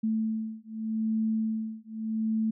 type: beating tone pair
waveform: sine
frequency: 220 / 220.83 Hz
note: A3 / A3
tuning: 0 / +7 cents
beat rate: 0.83 Hz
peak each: -30 dBFS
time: 0.03-2.51 s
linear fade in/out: 10 ms
effects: none